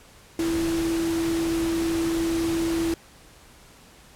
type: tone in noise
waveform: sine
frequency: 331.1 Hz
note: E4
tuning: 8 cents sharp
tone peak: -22 dBFS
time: 0.39-2.94 s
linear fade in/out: 2 ms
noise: pink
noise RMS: -33 dBFS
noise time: 0.39-2.94 s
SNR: +8 dB
effects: pink hiss -51 dBFS RMS until 4.15 s + low-pass 12000 Hz 12 dB/octave